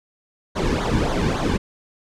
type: noise with flanger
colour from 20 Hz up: brown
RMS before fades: -21 dBFS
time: 0.55-1.58 s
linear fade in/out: 20 ms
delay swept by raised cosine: 0.38 to 1.58 ms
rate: 3.6 Hz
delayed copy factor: -0.8
effects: low-pass 7000 Hz 12 dB/octave